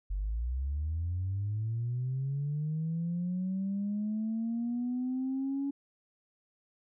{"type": "linear sweep", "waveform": "sine", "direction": "up", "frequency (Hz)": [45.22, 280.9], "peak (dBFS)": -29, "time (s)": [0.1, 5.71], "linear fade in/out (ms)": 10, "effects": ["tanh soft clip ceiling -26 dBFS"]}